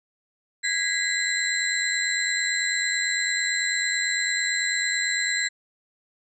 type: tone cluster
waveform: sine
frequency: 1652 / 1953 / 2042 / 4047 / 7600 Hz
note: G#6 / B6 / C7 / B7 / A#8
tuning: -10 / -20 / -43 / +42 / +33 cents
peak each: -29 dBFS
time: 0.63-5.49 s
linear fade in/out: 20 ms
effects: none